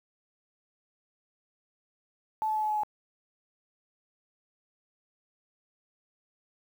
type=tone with pitch steps; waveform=sine; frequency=870 / 865 / 860 / 855.1 / 850.1 / 845.2 Hz; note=A5 / A5 / A5 / A5 / G#5 / G#5; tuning=-20 / -30 / -40 / -50 / +40 / +30 cents; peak=-26 dBFS; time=2.42-2.834 s; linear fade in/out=0 ms; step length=69 ms; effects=9-bit